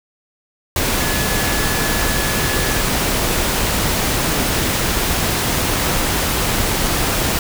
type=tone in noise; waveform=sine; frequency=1708 Hz; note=G#6; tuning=48 cents sharp; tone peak=-26 dBFS; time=1-2.81 s; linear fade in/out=2 ms; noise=pink; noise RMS=-18 dBFS; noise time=0.76-7.39 s; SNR=-11 dB; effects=none